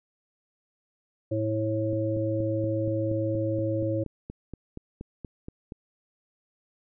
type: harmonic tone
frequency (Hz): 109.2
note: A2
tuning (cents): -13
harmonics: 1 / 3 / 5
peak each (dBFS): -29 / -29 / -29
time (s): 1.31-4.04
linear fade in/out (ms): 10
type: click train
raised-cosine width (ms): 3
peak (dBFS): -24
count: 17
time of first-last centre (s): 1.93-5.721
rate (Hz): 4.22
effects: none